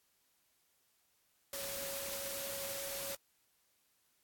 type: tone in noise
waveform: sine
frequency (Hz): 554.4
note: C#5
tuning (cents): 0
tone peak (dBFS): -45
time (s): 1.53-3.15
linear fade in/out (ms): 2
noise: white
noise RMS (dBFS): -42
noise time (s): 1.53-3.15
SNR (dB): -6
effects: white hiss -75 dBFS RMS until 4.23 s + AAC 64 kbps